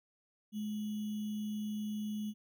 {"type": "tone with sample-and-hold", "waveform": "sine", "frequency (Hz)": 211.2, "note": "G#3", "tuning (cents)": 29, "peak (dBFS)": -35, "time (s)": [0.52, 2.34], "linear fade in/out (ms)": 50, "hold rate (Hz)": 3150, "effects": []}